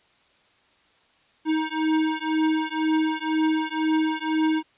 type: beating tone pair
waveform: square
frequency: 313.7 / 315.7 Hz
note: D#4 / D#4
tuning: +14 / +25 cents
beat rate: 2 Hz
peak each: -25 dBFS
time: 1.45-4.63 s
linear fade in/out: 50 ms
effects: white hiss -61 dBFS RMS until 4.77 s + resampled to 8000 Hz